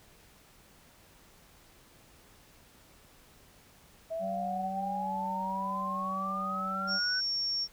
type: exponential sweep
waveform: sine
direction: up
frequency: 646 to 1520 Hz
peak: -32 dBFS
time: 4.1-7.21 s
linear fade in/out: 20 ms
type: harmonic tone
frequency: 191.6 Hz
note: G3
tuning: 39 cents flat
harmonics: 1 / 3 / 4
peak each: -38 / -43 / -44 dBFS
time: 4.19-7 s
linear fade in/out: 50 ms
type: tone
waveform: sine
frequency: 5500 Hz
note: F8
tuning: 27 cents flat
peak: -29 dBFS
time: 6.87-7.68 s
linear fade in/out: 50 ms
effects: pink hiss -59 dBFS RMS until 7.72 s